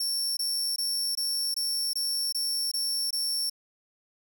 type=tone bursts; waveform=sawtooth; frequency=5450 Hz; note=F8; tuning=43 cents flat; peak=-24 dBFS; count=9; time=0-3.498 s; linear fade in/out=5 ms; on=370 ms; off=21 ms; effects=none